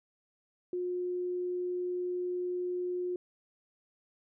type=tone; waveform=sine; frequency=358.9 Hz; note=F4; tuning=47 cents sharp; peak=-31 dBFS; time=0.73-3.16 s; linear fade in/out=2 ms; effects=none